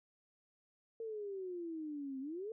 sine exponential two-way sweep, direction down then up, 458.3 to 260.8 to 458.3 Hz, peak -40 dBFS, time 1-2.52 s, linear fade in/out 2 ms, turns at 2.2 s, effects none

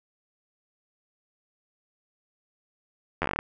slowing click train, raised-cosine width 0.5 ms, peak -11 dBFS, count 10, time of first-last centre 3.22-3.39 s, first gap 11 ms, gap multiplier 1.13, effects none

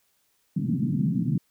pink band-pass noise, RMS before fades -25 dBFS, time 0.56-1.38 s, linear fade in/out 5 ms, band 130 to 260 Hz, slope 48 dB/octave, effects white hiss -69 dBFS RMS until 1.5 s

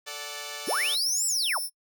5% pulse chord, D major, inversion second, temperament equal with one note detuned, 440 / 584.6 / 740 Hz, A4 / D5 / F#5, 0 / -8 / 0 cents, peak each -29 / -26 / -31 dBFS, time 0.06-0.96 s, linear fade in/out 20 ms
5% pulse tone, 5360 Hz, E8, 28 cents sharp, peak -24 dBFS, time 0.65-1.7 s, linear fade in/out 50 ms
sine linear two-way sweep, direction up then down, 140 to 7902 to 435.2 Hz, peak -25 dBFS, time 0.67-1.59 s, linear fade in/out 20 ms, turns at 1.26 s
effects noise-tail reverb RT60 0.1 s tail -24 dB re dry

